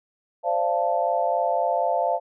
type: chord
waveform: sine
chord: D minor seventh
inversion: third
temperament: equal with one note detuned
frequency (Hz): 523.3 / 587.3 / 690.4 / 880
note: C5 / D5 / F5 / A5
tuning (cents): 0 / 0 / -20 / 0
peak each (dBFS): -27 / -27 / -23 / -27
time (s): 0.43-2.2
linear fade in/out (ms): 50
effects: none